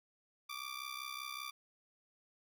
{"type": "ring-modulated tone", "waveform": "15% pulse", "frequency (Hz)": 1174.7, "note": "D6", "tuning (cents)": 0, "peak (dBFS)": -33, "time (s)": [0.49, 1.51], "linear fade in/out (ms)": 10, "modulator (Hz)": 32.6, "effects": []}